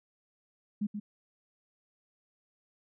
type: tone with echo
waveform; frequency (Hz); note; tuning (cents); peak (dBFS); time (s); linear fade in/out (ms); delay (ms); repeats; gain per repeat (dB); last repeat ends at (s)
sine; 207.7; G#3; 0; -28; 0.81-0.87; 10; 130; 1; -6; 1
effects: none